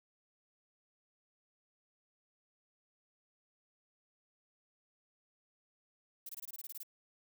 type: noise bursts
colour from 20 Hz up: violet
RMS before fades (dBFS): -45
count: 11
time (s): 6.26-6.832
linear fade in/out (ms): 5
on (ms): 32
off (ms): 22
effects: none